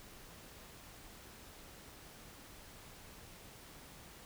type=silence; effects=pink hiss -55 dBFS RMS until 4.25 s